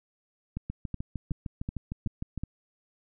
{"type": "two click trains", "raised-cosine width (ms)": 5, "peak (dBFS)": [-21, -20], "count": [12, 6], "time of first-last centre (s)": [[0.7, 2.377], [0.57, 2.436]], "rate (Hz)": [6.56, 2.68], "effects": []}